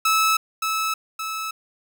sawtooth tone with echo, 1303 Hz, E6, 20 cents flat, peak -13 dBFS, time 0.05-0.37 s, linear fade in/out 5 ms, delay 570 ms, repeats 2, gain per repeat -5 dB, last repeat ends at 1.51 s, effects none

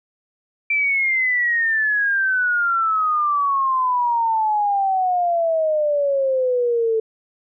sine exponential sweep, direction down, 2349 to 440 Hz, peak -16 dBFS, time 0.7-7 s, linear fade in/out 5 ms, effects none

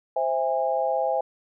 sine chord, C augmented, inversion none, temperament equal with one note detuned, 523.3 / 659.3 / 816.3 Hz, C5 / E5 / G#5, 0 / 0 / -30 cents, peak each -26 dBFS, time 0.16-1.21 s, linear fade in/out 5 ms, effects none

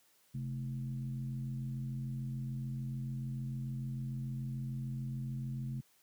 sine tone with frequency modulation, 132.9 Hz, C3, 27 cents sharp, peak -35 dBFS, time 0.34-5.81 s, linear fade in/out 10 ms, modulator 86.8 Hz, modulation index 0.74, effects white hiss -69 dBFS RMS until 6.02 s + high-pass 80 Hz 12 dB/octave

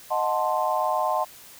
sine chord, D# diminished seventh, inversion none, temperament equal with one note detuned, 622.3 / 730.6 / 880 / 1046.5 Hz, D#5 / F#5 / A5 / C6, 0 / -22 / 0 / 0 cents, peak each -27 dBFS, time 0.1-1.25 s, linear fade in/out 20 ms, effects white hiss -47 dBFS RMS until 1.59 s

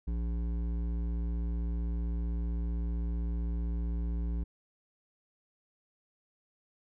sine tone with hard clipping, 57.8 Hz, A#1, 14 cents flat, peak -32 dBFS, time 0.07-4.44 s, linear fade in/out 10 ms, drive 11 dB, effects none

